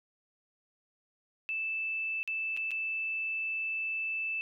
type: tone with dropouts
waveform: sine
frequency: 2637 Hz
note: E7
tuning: in tune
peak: -31 dBFS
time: 1.49-4.41 s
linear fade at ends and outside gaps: 0 ms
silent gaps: 2.23-2.276 / 2.566-2.573 / 2.708-2.715 s
effects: none